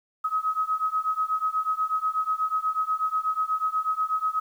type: beating tone pair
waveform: sine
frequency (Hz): 1268 / 1276.2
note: D#6 / D#6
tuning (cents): +32 / +44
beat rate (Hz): 8.2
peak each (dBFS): -27 / -26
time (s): 0.24-4.4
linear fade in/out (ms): 10
effects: 9-bit